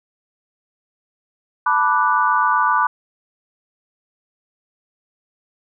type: chord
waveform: sine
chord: B minor seventh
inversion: third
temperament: equal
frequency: 880 / 987.8 / 1174.7 / 1480 Hz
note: A5 / B5 / D6 / F#6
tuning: 0 / 0 / 0 / 0 cents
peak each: -22 / -18 / -18 / -21 dBFS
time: 1.66-2.87 s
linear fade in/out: 5 ms
effects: none